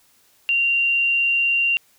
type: tone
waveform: sine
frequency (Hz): 2768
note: F7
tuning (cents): -16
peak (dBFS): -16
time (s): 0.49-1.77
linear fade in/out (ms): 0
effects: white hiss -58 dBFS RMS until 1.98 s